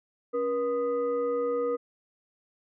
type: tone with frequency modulation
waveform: sine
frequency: 481 Hz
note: B4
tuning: 46 cents flat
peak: -25 dBFS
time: 0.33-1.77 s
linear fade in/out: 20 ms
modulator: 759 Hz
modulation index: 0.55
effects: none